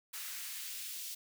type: noise with high-pass filter sweep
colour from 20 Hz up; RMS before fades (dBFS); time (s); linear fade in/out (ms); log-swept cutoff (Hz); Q
white; -43; 0.13-1.15; 10; 1400 to 3500; 1
effects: none